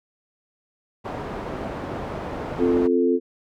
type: low-pass noise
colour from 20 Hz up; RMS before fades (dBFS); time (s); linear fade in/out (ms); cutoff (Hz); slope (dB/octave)
white; -31; 1.04-2.88; 20; 720; 12
type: chord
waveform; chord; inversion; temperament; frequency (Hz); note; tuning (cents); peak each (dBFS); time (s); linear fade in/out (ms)
sine; F major; second; equal; 261.6 / 349.2 / 440; C4 / F4 / A4; 0 / 0 / 0; -21; 2.58-3.2; 50
effects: none